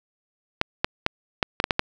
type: clicks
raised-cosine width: 0.3 ms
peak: -3 dBFS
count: 8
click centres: 0.614 / 0.845 / 1.064 / 1.428 / 1.601 / 1.641 / 1.708 / 1.794 s
effects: none